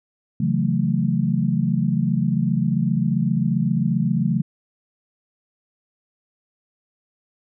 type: chord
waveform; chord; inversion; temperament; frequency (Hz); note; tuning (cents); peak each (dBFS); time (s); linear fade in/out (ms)
sine; F# minor seventh; second; equal with one note detuned; 137.32 / 164.81 / 185 / 220; C#3 / E3 / F#3 / A3; -16 / 0 / 0 / 0; -23; 0.4-4.42; 5
effects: none